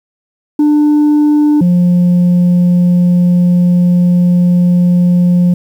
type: tone pair in turn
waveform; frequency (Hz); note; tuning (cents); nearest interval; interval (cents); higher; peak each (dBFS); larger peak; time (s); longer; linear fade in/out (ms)
sine; 297.6 / 176.95; D4 / F3; +23 / +23; major sixth; 900; first; -3; neither; 0.59-1.61 / 1.61-5.54; second; 5
effects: tanh soft clip ceiling -5 dBFS + 7-bit